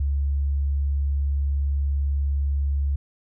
sine tone, 70.2 Hz, C#2, 22 cents sharp, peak -20 dBFS, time 0-2.96 s, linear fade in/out 5 ms, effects none

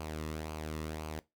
sawtooth tone with flanger, 77.78 Hz, D#2, in tune, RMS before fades -40 dBFS, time 0-1.19 s, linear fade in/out 0 ms, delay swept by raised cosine 0.54 to 1.32 ms, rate 1.9 Hz, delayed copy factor -0.55, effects noise-tail reverb RT60 0.2 s tail -19 dB re dry

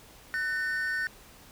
triangle tone pair together, 1500 / 1814.5 Hz, F#6 / A#6, +23 / -47 cents, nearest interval minor third, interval 330 cents, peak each -29 / -29 dBFS, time 0.34-1.07 s, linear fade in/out 0 ms, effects pink hiss -53 dBFS RMS until 1.51 s

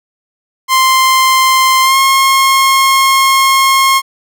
sawtooth tone with pitch glide, 1046.5 to 1075.9 Hz, C6 to C6, 0 to +48 cents, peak -3 dBFS, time 0.68-4.02 s, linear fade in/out 50 ms, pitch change +48 cents, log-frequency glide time 1.82-1.97 s, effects none

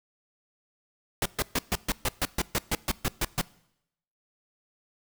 pink noise bursts, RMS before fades -26 dBFS, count 14, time 1.22-3.414 s, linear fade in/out 2 ms, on 36 ms, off 130 ms, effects noise-tail reverb RT60 0.8 s tail -22 dB re dry

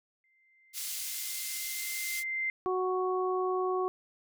sine tone with exponential growth, 2084 Hz, C7, 7 cents flat, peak -28 dBFS, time 0.24-2.5 s, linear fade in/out 1 ms, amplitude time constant 490 ms
white band-pass noise, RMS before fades -37 dBFS, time 0.73-2.24 s, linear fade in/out 50 ms, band 3400 to 15000 Hz, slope 12 dB/octave
harmonic tone, 370 Hz, F#4, in tune, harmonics 1 / 2 / 3, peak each -29 / -36 / -34 dBFS, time 2.66-3.88 s, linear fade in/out 0 ms
effects none

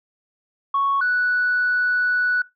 sine tone pair in turn, 1108.7 / 1478.5 Hz, C#6 / F#6, 0 / -2 cents, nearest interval perfect fourth, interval 498 cents, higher second, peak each -16 dBFS, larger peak neither, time 0.74-1.01 / 1.01-2.42 s, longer second, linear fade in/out 5 ms, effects noise-tail reverb RT60 0.2 s tail -20 dB re dry + tanh soft clip ceiling -13 dBFS

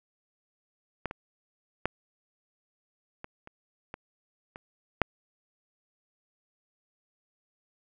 clicks, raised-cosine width 0.5 ms, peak -16 / -22 / -11 / -24 / -30 / -23 / -26 / -6 dBFS, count 8, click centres 1.057 / 1.111 / 1.856 / 3.244 / 3.474 / 3.941 / 4.559 / 5.017 s, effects none

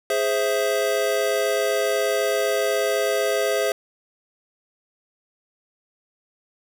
square chord, Ab augmented, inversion none, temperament equal, 415.3 / 523.3 / 659.3 Hz, Ab4 / C5 / E5, 0 / 0 / 0 cents, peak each -25 dBFS, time 0.1-3.72 s, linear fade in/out 2 ms, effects none

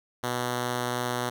5% pulse tone, 122.9 Hz, B2, 8 cents flat, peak -16 dBFS, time 0.23-1.3 s, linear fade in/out 10 ms, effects none

